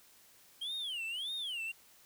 triangle tone with vibrato, 3136 Hz, G7, in tune, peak -35 dBFS, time 0.61-1.72 s, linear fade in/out 10 ms, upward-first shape sine, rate 1.7 Hz, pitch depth 290 cents each way, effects white hiss -62 dBFS RMS until 2.05 s

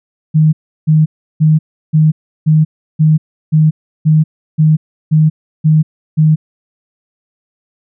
sine tone bursts, 155.56 Hz, D#3, in tune, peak -5 dBFS, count 12, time 0.34-6.36 s, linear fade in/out 20 ms, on 190 ms, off 340 ms, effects none

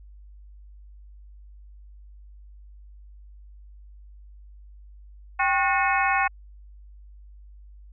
harmonic tone with a mistuned harmonic, 363.6 Hz, F#4, 30 cents flat, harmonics 2 / 3 / 4 / 5 / 6 / 7, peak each -24 / -26 / -27 / -28 / -29 / -29 dBFS, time 5.39-6.28 s, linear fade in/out 10 ms, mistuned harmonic 2, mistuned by +130 cents, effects added 50 Hz sine -44 dBFS peak until 7.92 s

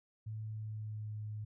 sine tone with pitch glide, 108.9 to 106.54 Hz, A2 to G#2, -17 to +45 cents, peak -39 dBFS, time 0.26-1.45 s, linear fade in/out 10 ms, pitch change -38 cents, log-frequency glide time 0.43-1.15 s, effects none

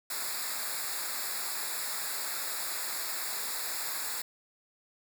white noise with comb filter, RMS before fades -35 dBFS, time 0.1-4.22 s, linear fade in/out 5 ms, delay 0.33 ms, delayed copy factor -0.9, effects none

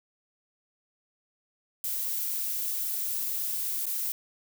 violet noise with dropouts, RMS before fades -31 dBFS, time 1.84-4.12 s, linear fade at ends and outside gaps 1 ms, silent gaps 3.856-3.866 s, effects none

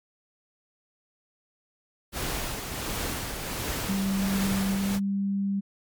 pink noise with tremolo, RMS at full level -30 dBFS, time 2.12-5 s, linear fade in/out 50 ms, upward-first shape triangle, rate 1.4 Hz, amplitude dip 45%
sine tone with pitch glide, 194.6 to 197.77 Hz, G3 to G3, -12 to +16 cents, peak -24 dBFS, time 3.88-5.61 s, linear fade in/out 20 ms, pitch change +28 cents, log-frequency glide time 4.68-4.94 s
effects MP3 96 kbps

